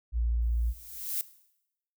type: tone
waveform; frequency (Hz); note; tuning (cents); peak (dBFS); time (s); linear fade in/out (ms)
sine; 58; A#1; -8; -25; 0.12-0.74; 50
type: noise with exponential growth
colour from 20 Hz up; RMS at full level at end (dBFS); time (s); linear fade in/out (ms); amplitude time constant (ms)
violet; -29; 0.42-1.21; 0; 170
effects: noise-tail reverb RT60 0.8 s tail -17 dB re dry